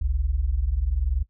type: tone pair together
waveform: sine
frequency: 49.04 / 69.7 Hz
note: G1 / C#2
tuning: +1 / +10 cents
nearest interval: tritone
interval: 609 cents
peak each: -23 dBFS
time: 0.01-1.23 s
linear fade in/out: 10 ms
effects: noise-tail reverb RT60 0.1 s tail -19 dB re dry + tanh soft clip ceiling -13 dBFS